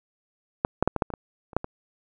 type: clicks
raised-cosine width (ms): 1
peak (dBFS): -6 / -6 / -6 / -11 / -7 / -21 / -16 / -29 / -7 / -18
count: 10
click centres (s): 0.649 / 0.826 / 0.876 / 0.963 / 1.022 / 1.103 / 1.138 / 1.532 / 1.566 / 1.644
effects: none